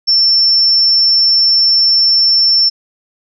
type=tone; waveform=sine; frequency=5390 Hz; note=E8; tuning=38 cents sharp; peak=-7 dBFS; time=0.07-2.7 s; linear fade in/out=20 ms; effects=none